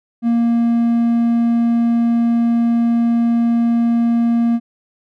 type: tone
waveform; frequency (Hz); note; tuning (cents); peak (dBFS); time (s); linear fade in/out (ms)
triangle; 233.7; A#3; +5; -10; 0.22-4.6; 50
effects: none